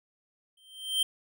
square tone with exponential growth, 3136 Hz, G7, in tune, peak -22 dBFS, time 0.57-1.03 s, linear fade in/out 5 ms, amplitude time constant 98 ms, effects none

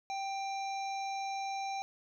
harmonic tone with a mistuned harmonic, 793 Hz, G5, 20 cents sharp, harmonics 1 / 3 / 5 / 7 / 8, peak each -35 / -45 / -49 / -52 / -53 dBFS, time 0.1-1.82 s, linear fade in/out 0 ms, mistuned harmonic 1, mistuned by -23 cents, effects 12-bit

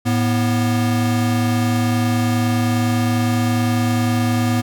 square tone pair together, 108.7 / 243.7 Hz, A2 / B3, -21 / -23 cents, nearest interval octave + major second, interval 1398 cents, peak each -19 dBFS, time 0.05-4.62 s, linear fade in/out 20 ms, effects none

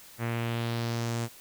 sawtooth tone with low-pass filter sweep, 116.8 Hz, A#2, 4 cents sharp, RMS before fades -31 dBFS, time 0.18-1.29 s, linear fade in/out 50 ms, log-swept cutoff 2000 to 8800 Hz, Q 2, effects white hiss -51 dBFS RMS until 1.4 s

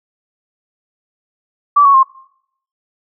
sine tone with pitch steps, 1156 / 1111 / 1063 Hz, D6 / C#6 / C6, -28 / +4 / +27 cents, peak -5 dBFS, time 1.76-2.033 s, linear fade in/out 10 ms, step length 91 ms, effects noise-tail reverb RT60 0.7 s tail -24 dB re dry

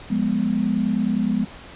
sine chord, F diminished, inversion none, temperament equal with one note detuned, 177.87 / 207.7 / 246.9 Hz, F3 / Ab3 / Cb4, +32 / 0 / 0 cents, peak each -26 / -21 / -23 dBFS, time 0.1-1.45 s, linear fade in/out 10 ms, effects pink hiss -41 dBFS RMS until 1.75 s + resampled to 8000 Hz

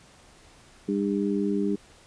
harmonic tone, 100.5 Hz, G2, 44 cents sharp, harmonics 2 / 3 / 4, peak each -26 / -28 / -29 dBFS, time 0.88-1.76 s, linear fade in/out 10 ms, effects pink hiss -54 dBFS RMS until 2.06 s + resampled to 22050 Hz

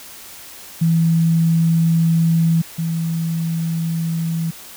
sine tone pair in turn, 164.8 / 164.8 Hz, E3 / E3, 0 / 0 cents, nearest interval unison, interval 0 cents, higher neither, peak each -12 / -18 dBFS, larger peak first, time 0.81-2.62 / 2.78-4.51 s, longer first, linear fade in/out 10 ms, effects white hiss -38 dBFS RMS until 4.76 s

